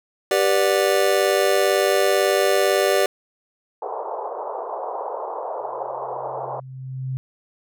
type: chord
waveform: square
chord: G major seventh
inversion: none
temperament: just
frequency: 392 / 490 / 588 / 735 Hz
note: G4 / B4 / D5 / F#5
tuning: 0 / -14 / +2 / -12 cents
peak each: -21 / -24 / -21 / -27 dBFS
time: 0.31-3.06 s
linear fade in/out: 2 ms
type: band-pass noise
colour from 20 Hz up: white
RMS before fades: -29 dBFS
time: 3.82-6.6 s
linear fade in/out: 2 ms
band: 420 to 1000 Hz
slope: 48 dB/octave
type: tone with exponential growth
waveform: sine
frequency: 130.8 Hz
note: C3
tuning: in tune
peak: -22 dBFS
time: 5.6-7.17 s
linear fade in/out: 0 ms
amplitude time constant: 340 ms
effects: none